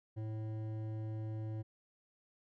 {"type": "tone with hard clipping", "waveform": "triangle", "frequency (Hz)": 109.3, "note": "A2", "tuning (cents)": -11, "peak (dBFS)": -40, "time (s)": [0.16, 1.63], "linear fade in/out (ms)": 20, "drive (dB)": 15, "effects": []}